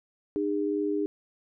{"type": "tone pair together", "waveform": "sine", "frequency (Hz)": [303.8, 406.3], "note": ["D#4", "G#4"], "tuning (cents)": [-41, -38], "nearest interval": "perfect fourth", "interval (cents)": 503, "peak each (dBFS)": -28, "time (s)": [0.36, 1.06], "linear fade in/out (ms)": 0, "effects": []}